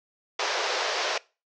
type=band-pass noise; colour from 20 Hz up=pink; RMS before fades=-28 dBFS; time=0.39-1.18 s; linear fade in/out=5 ms; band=410 to 6100 Hz; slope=48 dB/octave; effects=noise-tail reverb RT60 0.3 s tail -22 dB re dry